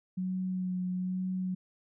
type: tone with vibrato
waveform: sine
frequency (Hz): 184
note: F#3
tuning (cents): -9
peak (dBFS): -30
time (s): 0.17-1.55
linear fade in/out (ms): 10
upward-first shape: sine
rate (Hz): 1.1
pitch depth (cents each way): 17
effects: none